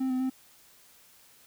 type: tone with pitch steps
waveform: triangle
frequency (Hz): 262.1 / 256 / 260.6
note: C4 / C4 / C4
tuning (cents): +3 / -38 / -7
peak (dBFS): -24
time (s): 0-0.3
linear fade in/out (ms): 10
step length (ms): 100
effects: white hiss -58 dBFS RMS until 1.46 s